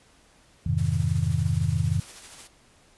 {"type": "chord", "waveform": "sine", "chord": "F minor seventh", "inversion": "none", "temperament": "just", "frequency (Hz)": [87.31, 104.77, 130.96, 157.15], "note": ["F2", "Ab2", "C3", "Eb3"], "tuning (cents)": [0, 16, 2, 18], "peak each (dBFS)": -27, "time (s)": [0.66, 2], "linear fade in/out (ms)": 5}
{"type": "noise with tremolo", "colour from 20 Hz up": "white", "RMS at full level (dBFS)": -43, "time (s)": [0.77, 2.48], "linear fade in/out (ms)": 20, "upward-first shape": "sine", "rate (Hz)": 13, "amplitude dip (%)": 35}
{"effects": ["pink hiss -58 dBFS RMS until 2.97 s", "resampled to 24000 Hz"]}